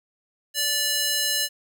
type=tone with high-pass filter; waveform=square; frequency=583 Hz; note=D5; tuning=13 cents flat; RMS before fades=-24 dBFS; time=0.54-1.49 s; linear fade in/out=50 ms; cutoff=3200 Hz; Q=0.81; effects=none